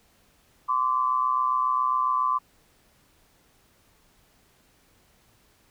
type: tone pair together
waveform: sine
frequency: 1030 / 1157.3 Hz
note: C6 / D6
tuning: -28 / -26 cents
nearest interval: major second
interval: 202 cents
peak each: -24 dBFS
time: 0.68-2.39 s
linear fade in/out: 20 ms
effects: pink hiss -62 dBFS RMS until 5.7 s